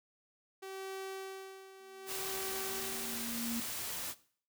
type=tone with tremolo; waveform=sawtooth; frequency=384.2 Hz; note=G4; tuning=35 cents flat; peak=-36 dBFS; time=0.62-3.25 s; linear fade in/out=10 ms; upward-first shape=sine; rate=0.66 Hz; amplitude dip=75%
type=tone with exponential growth; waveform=sine; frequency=233.1 Hz; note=A#3; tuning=in tune; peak=-34 dBFS; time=1.8-3.6 s; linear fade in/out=2 ms; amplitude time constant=390 ms
type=noise; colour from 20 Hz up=white; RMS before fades=-40 dBFS; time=2.06-4.15 s; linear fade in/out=50 ms
effects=noise-tail reverb RT60 0.5 s tail -18 dB re dry